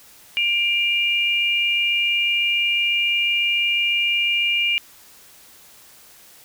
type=tone pair together; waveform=sine; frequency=2380 / 2834 Hz; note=D7 / F7; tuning=+22 / +25 cents; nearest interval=minor third; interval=303 cents; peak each=-20 / -20 dBFS; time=0.37-4.78 s; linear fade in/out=0 ms; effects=white hiss -48 dBFS RMS until 6.44 s